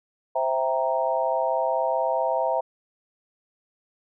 sine chord, C dominant seventh, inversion none, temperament equal, 523.3 / 659.3 / 784 / 932.3 Hz, C5 / E5 / G5 / Bb5, 0 / 0 / 0 / 0 cents, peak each -27 / -25 / -29 / -27 dBFS, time 0.35-2.61 s, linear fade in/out 10 ms, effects none

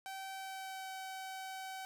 sawtooth tone with pitch glide, 771 to 762.1 Hz, G5 to G5, -29 to -49 cents, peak -39 dBFS, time 0.06-1.85 s, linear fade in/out 0 ms, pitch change -20 cents, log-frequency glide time 0.32-0.93 s, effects none

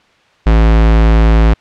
square tone, 55 Hz, A1, in tune, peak -6 dBFS, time 0.46-1.54 s, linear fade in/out 10 ms, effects white hiss -50 dBFS RMS until 1.6 s + low-pass 3000 Hz 12 dB/octave

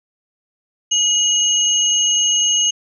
sine tone pair together, 2908 / 6416 Hz, F#7 / G8, -31 / +39 cents, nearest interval octave + major second, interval 1370 cents, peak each -16 dBFS, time 0.91-2.71 s, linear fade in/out 10 ms, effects none

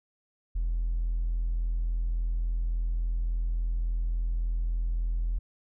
sine tone with hard clipping, 41.77 Hz, E1, 24 cents sharp, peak -26 dBFS, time 0.55-5.39 s, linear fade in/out 10 ms, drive 1 dB, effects none

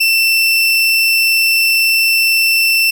30% pulse tone, 2679 Hz, E7, 27 cents sharp, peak -7 dBFS, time 0-2.91 s, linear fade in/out 10 ms, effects none

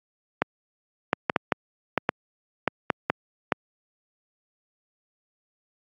clicks, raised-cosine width 0.5 ms, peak -4 dBFS, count 11, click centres 0.42 / 1.131 / 1.298 / 1.362 / 1.522 / 1.977 / 2.091 / 2.677 / 2.902 / 3.1 / 3.522 s, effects high-pass 150 Hz 12 dB/octave + AAC 48 kbps

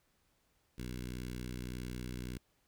10% pulse tone with notch filter, 61.74 Hz, B1, in tune, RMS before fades -42 dBFS, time 0.78-2.38 s, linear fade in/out 5 ms, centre 800 Hz, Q 0.55, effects pink hiss -75 dBFS RMS until 2.67 s

